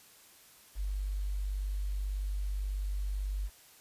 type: tone with quantisation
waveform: sine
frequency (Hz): 49.11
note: G1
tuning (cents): +4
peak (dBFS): -31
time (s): 0.75-3.5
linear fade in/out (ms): 50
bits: 10
effects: white hiss -58 dBFS RMS until 3.8 s + resampled to 32000 Hz